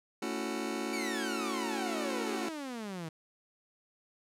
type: chord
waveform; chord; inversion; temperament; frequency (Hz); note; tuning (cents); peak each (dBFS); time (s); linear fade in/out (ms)
sawtooth; F# minor seventh; first; just; 222 / 277.5 / 333 / 370; A3 / C#4 / E4 / F#4; +16 / +2 / +18 / 0; -35; 0.22-2.49; 5
type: exponential sweep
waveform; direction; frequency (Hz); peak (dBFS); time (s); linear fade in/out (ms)
sawtooth; down; 2329 to 155.56; -34; 0.93-3.09; 5
effects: low-pass 11000 Hz 12 dB/octave